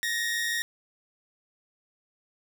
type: tone pair together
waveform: sawtooth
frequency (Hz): 1766 / 1872.1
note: A6 / A#6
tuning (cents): +6 / +7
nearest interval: minor second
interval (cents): 101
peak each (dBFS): -31 / -24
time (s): 0.03-0.62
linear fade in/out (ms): 0
effects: none